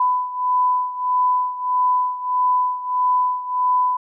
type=beating tone pair; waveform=sine; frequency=999 / 1000.6 Hz; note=B5 / B5; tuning=+20 / +22 cents; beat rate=1.6 Hz; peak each=-18 / -22 dBFS; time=0-3.97 s; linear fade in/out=5 ms; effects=none